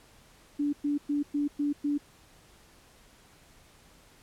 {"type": "tone bursts", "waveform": "sine", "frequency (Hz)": 290, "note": "D4", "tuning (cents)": -22, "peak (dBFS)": -25, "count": 6, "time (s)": [0.59, 1.98], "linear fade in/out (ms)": 10, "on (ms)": 140, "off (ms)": 110, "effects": ["pink hiss -58 dBFS RMS until 4.22 s", "low-pass 12000 Hz 12 dB/octave"]}